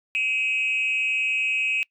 sine tone with frequency modulation, 2545 Hz, D#7, 39 cents sharp, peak -20 dBFS, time 0.15-1.83 s, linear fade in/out 0 ms, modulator 221 Hz, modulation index 0.69, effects noise-tail reverb RT60 0.1 s tail -25 dB re dry + tanh soft clip ceiling -17 dBFS

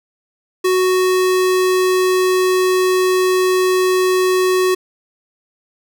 square tone, 370 Hz, F#4, in tune, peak -13 dBFS, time 0.64-4.75 s, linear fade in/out 10 ms, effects none

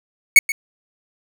45% pulse tone with echo, 2220 Hz, C#7, 2 cents sharp, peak -4 dBFS, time 0.36-0.39 s, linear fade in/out 2 ms, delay 130 ms, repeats 1, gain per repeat -15 dB, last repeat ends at 0.52 s, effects none

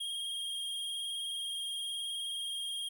square tone with vibrato, 3238 Hz, G#7, 45 cents flat, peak -36 dBFS, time 0-2.89 s, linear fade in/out 10 ms, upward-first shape triangle, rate 19 Hz, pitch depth 34 cents each way, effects none

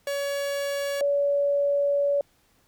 45% pulse / sine tone pair in turn, 564 / 568.6 Hz, C#5 / C#5, +30 / +44 cents, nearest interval unison, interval 14 cents, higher second, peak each -26 / -20 dBFS, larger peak second, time 0.07-1.01 / 1.01-2.21 s, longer second, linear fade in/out 2 ms, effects pink hiss -64 dBFS RMS until 2.67 s

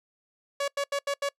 sawtooth tone bursts at uneven times, 564 Hz, C#5, 30 cents sharp, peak -22 dBFS, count 5, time 0.6-0.68 / 0.77-0.84 / 0.92-0.99 / 1.07-1.14 / 1.22-1.29 s, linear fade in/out 5 ms, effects noise-tail reverb RT60 0.1 s tail -24 dB re dry + low-pass 9000 Hz 12 dB/octave

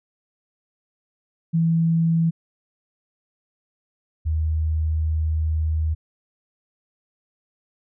sine tone pair in turn, 164.81 / 78.71 Hz, E3 / D#2, 0 / +21 cents, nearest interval octave + minor second, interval 1279 cents, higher first, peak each -16 / -19 dBFS, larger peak first, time 1.53-2.31 / 4.25-5.95 s, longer second, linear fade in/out 20 ms, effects none

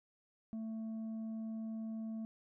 sine tone with tanh clipping, 222.1 Hz, A3, 16 cents sharp, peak -40 dBFS, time 0.53-2.25 s, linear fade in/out 0 ms, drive 4 dB, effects none

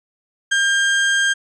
35% pulse tone with ADSR envelope, 1600 Hz, G6, 35 cents sharp, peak -11 dBFS, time 0.51-1.34 s, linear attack 14 ms, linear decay 6 ms, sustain -2 dB, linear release 18 ms, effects resampled to 22050 Hz

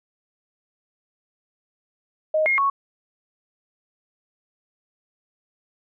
sine tone with pitch steps, 623 / 2142 / 1107 Hz, D#5 / C7 / C#6, +2 / +40 / -3 cents, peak -17 dBFS, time 2.34-2.7 s, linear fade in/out 5 ms, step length 120 ms, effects none

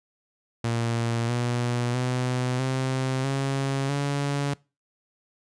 sawtooth tone with pitch steps, 116.54 / 121.21 / 126.06 / 131.11 / 136.37 / 141.83 Hz, A#2 / B2 / B2 / C3 / C#3 / C#3, 0 / -32 / +36 / +4 / -28 / +40 cents, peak -20 dBFS, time 0.64-4.54 s, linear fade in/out 5 ms, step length 650 ms, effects noise-tail reverb RT60 0.3 s tail -24 dB re dry + resampled to 22050 Hz

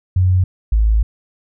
sine tone pair in turn, 92 / 54.07 Hz, F#2 / A1, -9 / -30 cents, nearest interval major sixth, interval 921 cents, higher first, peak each -10 dBFS, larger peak neither, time 0.16-0.44 / 0.72-1.03 s, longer second, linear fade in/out 5 ms, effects none

